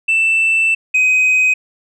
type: tone pair in turn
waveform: sine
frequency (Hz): 2660 / 2516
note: E7 / D#7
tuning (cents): +15 / +19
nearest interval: minor second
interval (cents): 96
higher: first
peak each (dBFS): -9 / -7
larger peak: second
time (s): 0.08-0.75 / 0.94-1.54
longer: first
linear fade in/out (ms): 10
effects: tanh soft clip ceiling -9 dBFS